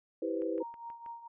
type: chord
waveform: sine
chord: C major seventh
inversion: first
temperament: just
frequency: 327 / 392.4 / 490.5 / 523.3 Hz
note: E4 / G4 / B4 / C5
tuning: -14 / +2 / -12 / 0 cents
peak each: -35 / -38 / -36 / -39 dBFS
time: 0.22-0.63 s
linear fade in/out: 5 ms
type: click train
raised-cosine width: 0.5 ms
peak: -40 dBFS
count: 5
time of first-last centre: 0.42-1.062 s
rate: 6.23 Hz
type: tone with tremolo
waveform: sine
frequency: 932.3 Hz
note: A#5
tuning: in tune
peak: -39 dBFS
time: 0.6-1.28 s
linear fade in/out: 10 ms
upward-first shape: triangle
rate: 4.5 Hz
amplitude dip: 75%
effects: none